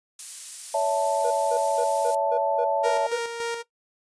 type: noise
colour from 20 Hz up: violet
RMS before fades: -31 dBFS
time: 0.19-2.15 s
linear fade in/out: 2 ms
type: chord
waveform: sine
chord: A major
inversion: first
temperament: equal with one note detuned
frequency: 564.1 / 659.3 / 880 Hz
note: C#5 / E5 / A5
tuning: +30 / 0 / 0 cents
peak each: -25 dBFS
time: 0.74-3.07 s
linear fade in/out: 5 ms
type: tone bursts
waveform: triangle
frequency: 483.7 Hz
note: B4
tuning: 36 cents flat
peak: -23 dBFS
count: 8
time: 1.24-3.184 s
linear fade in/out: 10 ms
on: 68 ms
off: 200 ms
type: tone with tremolo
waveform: sawtooth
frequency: 466.4 Hz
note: A#4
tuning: 1 cent sharp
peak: -22 dBFS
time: 2.83-3.63 s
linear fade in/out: 20 ms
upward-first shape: square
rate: 3.5 Hz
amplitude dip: 45%
effects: noise-tail reverb RT60 0.1 s tail -17 dB re dry + resampled to 22050 Hz